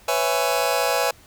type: chord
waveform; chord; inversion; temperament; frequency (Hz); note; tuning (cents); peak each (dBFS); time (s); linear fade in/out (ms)
sawtooth; C# minor seventh; third; just; 498.9 / 554.4 / 665.2 / 831.5; B4 / C#5 / E5 / G#5; +17 / 0 / +16 / +2; -21; 0.08-1.11; 5
effects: pink hiss -51 dBFS RMS until 1.26 s